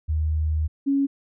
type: tone pair in turn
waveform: sine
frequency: 77.78 / 277.2 Hz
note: D#2 / C#4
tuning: 0 / 0 cents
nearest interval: octave + minor seventh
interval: 2200 cents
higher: second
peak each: -20 / -18 dBFS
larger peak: second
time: 0.08-0.68 / 0.86-1.07 s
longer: first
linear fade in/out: 20 ms
effects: none